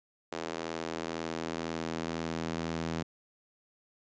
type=tone with high-pass filter sweep; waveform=sawtooth; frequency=82 Hz; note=E2; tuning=9 cents flat; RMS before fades=-36 dBFS; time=0.32-3.03 s; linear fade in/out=5 ms; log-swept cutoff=400 to 180 Hz; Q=1.1; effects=resampled to 16000 Hz